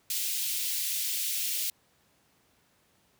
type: high-pass noise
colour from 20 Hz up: white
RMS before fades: -31 dBFS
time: 0.1-1.7 s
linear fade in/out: 2 ms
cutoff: 2500 Hz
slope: 24 dB/octave
effects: pink hiss -67 dBFS RMS until 3.19 s + high-pass 80 Hz 12 dB/octave